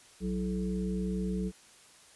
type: harmonic tone with a mistuned harmonic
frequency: 61.74 Hz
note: B1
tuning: in tune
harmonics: 1 / 3 / 5 / 7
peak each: -37 / -31 / -42 / -39 dBFS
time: 0.2-1.52 s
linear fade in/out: 50 ms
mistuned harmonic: 5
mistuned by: +110 cents
effects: white hiss -57 dBFS RMS until 2.15 s + resampled to 24000 Hz

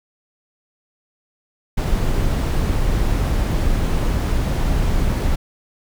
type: noise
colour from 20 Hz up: brown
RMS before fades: -18 dBFS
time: 1.77-5.36 s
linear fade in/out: 10 ms
effects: none

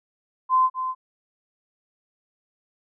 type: tone with echo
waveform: sine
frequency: 1032 Hz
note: C6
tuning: 24 cents flat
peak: -15 dBFS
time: 0.49-0.7 s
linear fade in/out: 50 ms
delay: 250 ms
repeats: 1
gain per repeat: -9 dB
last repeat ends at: 0.95 s
effects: none

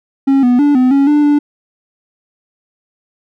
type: tone with pitch steps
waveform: triangle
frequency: 272.5 / 245.9 / 289.9 / 254.1 / 277.4 / 295.5 / 292.1 Hz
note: C#4 / B3 / D4 / B3 / C#4 / D4 / D4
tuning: -29 / -7 / -22 / +49 / +1 / +11 / -9 cents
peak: -5 dBFS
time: 0.27-1.39 s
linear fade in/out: 10 ms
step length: 160 ms
effects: none

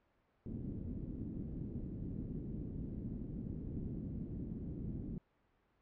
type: low-pass noise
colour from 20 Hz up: white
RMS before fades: -43 dBFS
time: 0.46-5.18 s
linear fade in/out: 2 ms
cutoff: 270 Hz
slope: 24 dB/octave
effects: pink hiss -75 dBFS RMS until 5.81 s + low-pass 2000 Hz 12 dB/octave

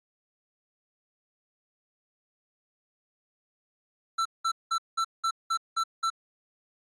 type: tone bursts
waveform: square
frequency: 1337 Hz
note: E6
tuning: 24 cents sharp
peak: -25 dBFS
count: 8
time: 4.18-6.102 s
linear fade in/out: 10 ms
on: 74 ms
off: 190 ms
effects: low-pass 7000 Hz 12 dB/octave + AAC 32 kbps

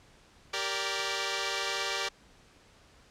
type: chord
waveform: 5% pulse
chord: G minor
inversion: none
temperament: equal with one note detuned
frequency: 392 / 466.2 / 580.6 Hz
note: G4 / Bb4 / D5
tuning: 0 / 0 / -20 cents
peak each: -23 dBFS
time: 0.53-2.09 s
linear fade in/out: 10 ms
effects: pink hiss -59 dBFS RMS until 3.1 s + low-pass 7000 Hz 12 dB/octave

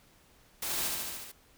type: noise with echo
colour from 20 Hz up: white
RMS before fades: -35 dBFS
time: 0.62-0.88 s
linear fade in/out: 5 ms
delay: 73 ms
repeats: 6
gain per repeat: -2 dB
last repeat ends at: 1.318 s
effects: pink hiss -62 dBFS RMS until 1.57 s

